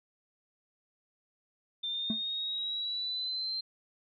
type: linear sweep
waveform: sine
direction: up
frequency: 3578 to 4148 Hz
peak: -32 dBFS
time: 1.83-3.61 s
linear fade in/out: 10 ms
type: tone with exponential decay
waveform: triangle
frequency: 220 Hz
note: A3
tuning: in tune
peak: -24 dBFS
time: 2.1-2.22 s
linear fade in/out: 2 ms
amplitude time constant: 25 ms
effects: none